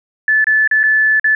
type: tone with dropouts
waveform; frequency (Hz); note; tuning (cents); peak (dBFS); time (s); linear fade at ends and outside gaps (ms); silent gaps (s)
sine; 1739; A6; -21; -9; 0.28-1.35; 2; 0.443-0.469 / 0.676-0.712 / 0.832-0.837 / 1.197-1.243
effects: none